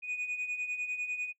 sine beating tone pair, 2469 / 2479 Hz, D#7 / D#7, -14 / -7 cents, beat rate 10 Hz, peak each -37 / -32 dBFS, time 0.02-1.33 s, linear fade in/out 50 ms, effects noise-tail reverb RT60 0.1 s tail -26 dB re dry + tanh soft clip ceiling -30 dBFS

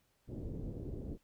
pink low-pass noise, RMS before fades -42 dBFS, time 0.27-1.18 s, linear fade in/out 50 ms, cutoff 440 Hz, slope 24 dB/octave, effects pink hiss -75 dBFS RMS until 1.23 s

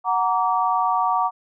sine chord, Gb augmented, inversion none, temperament equal with one note detuned, 740 / 932.3 / 1154.5 Hz, Gb5 / Bb5 / D6, 0 / 0 / -30 cents, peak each -22 / -22 / -22 dBFS, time 0.04-1.31 s, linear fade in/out 50 ms, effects none

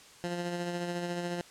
15% pulse tone with tremolo, 174.61 Hz, F3, in tune, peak -25 dBFS, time 0.24-1.41 s, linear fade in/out 0 ms, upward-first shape sine, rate 14 Hz, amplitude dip 35%, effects white hiss -54 dBFS RMS until 1.5 s + low-pass 8000 Hz 12 dB/octave

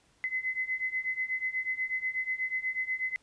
sine beating tone pair, 2033 / 2041.2 Hz, B6 / C7, +50 / -43 cents, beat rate 8.2 Hz, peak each -34 / -32 dBFS, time 0.24-3.16 s, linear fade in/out 0 ms, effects pink hiss -66 dBFS RMS until 3.22 s + resampled to 22050 Hz

